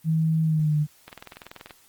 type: tone with pitch glide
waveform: sine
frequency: 160.1 to 150.24 Hz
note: D#3 to D3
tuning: +50 to +40 cents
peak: -19 dBFS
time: 0.04-0.87 s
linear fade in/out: 50 ms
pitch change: -110 cents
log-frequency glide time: 0.43-0.76 s
type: click train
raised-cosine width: 0.3 ms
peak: -23 dBFS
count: 14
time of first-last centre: 1.08-1.708 s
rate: 20.7 Hz
effects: white hiss -57 dBFS RMS until 1.88 s + Opus 24 kbps